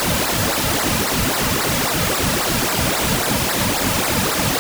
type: noise with flanger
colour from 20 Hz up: pink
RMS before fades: -19 dBFS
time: 0-4.59 s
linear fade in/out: 0 ms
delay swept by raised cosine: 0.31 to 2.81 ms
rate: 3.7 Hz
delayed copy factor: -0.9
effects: none